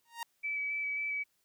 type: tone with exponential growth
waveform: sawtooth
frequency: 932.3 Hz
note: A#5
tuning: in tune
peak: -30 dBFS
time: 0.05-0.23 s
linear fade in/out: 2 ms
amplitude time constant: 39 ms
type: tone with vibrato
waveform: sine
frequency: 2296 Hz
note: D7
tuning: 40 cents flat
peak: -32 dBFS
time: 0.43-1.24 s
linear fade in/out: 20 ms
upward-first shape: square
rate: 3.7 Hz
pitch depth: 10 cents each way
effects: white hiss -75 dBFS RMS until 1.44 s